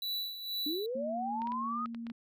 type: tone with tremolo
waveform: square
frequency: 3951 Hz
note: B7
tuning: in tune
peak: -33 dBFS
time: 0.02-0.86 s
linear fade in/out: 2 ms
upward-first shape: sine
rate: 2.1 Hz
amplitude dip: 65%
type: linear sweep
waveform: sine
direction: up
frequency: 281.5 to 1272 Hz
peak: -33 dBFS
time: 0.66-1.86 s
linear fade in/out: 5 ms
type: tone with pitch glide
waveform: sine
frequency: 233.1 to 231.8 Hz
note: A#3 to A#3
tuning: 0 to -10 cents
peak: -38 dBFS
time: 0.95-2.12 s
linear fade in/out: 5 ms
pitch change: -10 cents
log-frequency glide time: 1.34-1.42 s
type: clicks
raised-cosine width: 0.3 ms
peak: -32 dBFS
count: 7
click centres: 1.419 / 1.472 / 1.52 / 1.859 / 1.947 / 2.068 / 2.1 s
effects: none